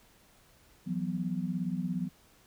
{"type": "chord", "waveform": "sine", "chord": "E suspended second", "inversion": "none", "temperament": "equal with one note detuned", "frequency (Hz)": [167.89, 185, 246.9], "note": ["E3", "F#3", "B3"], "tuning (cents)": [32, 0, 0], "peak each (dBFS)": [-35, -33, -37], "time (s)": [0.86, 2.09], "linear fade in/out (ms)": 20, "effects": ["pink hiss -62 dBFS RMS until 2.46 s"]}